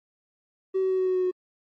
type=tone with pitch steps; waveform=triangle; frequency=380.1 / 377.7 / 375.3 / 372.9 / 370.6 / 368.2 / 365.9 Hz; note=F#4 / F#4 / F#4 / F#4 / F#4 / F#4 / F#4; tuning=+47 / +36 / +25 / +14 / +3 / -8 / -19 cents; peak=-18 dBFS; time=0.74-1.314 s; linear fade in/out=20 ms; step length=82 ms; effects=tanh soft clip ceiling -18 dBFS + MP3 32 kbps